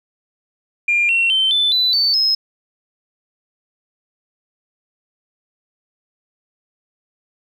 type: tone with pitch steps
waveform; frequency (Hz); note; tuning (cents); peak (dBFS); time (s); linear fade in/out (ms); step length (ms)
sine; 2400 / 2725 / 3094 / 3514 / 3990 / 4531 / 5145; D7 / F7 / G7 / A7 / B7 / C#8 / E8; +37 / -43 / -23 / -3 / +17 / +37 / -43; -12; 0.88-2.35; 5; 210
effects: tanh soft clip ceiling -8 dBFS